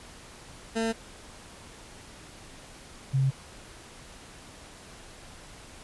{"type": "tone pair in turn", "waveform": ["20% pulse", "sine"], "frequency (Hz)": [225.8, 134.26], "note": ["A3", "C3"], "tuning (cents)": [45, 45], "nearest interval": "major sixth", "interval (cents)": 900, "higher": "first", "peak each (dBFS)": -21, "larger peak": "neither", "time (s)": [[0.75, 0.93], [3.13, 3.31]], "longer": "neither", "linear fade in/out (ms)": 20, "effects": ["pink hiss -48 dBFS RMS until 5.83 s", "resampled to 24000 Hz"]}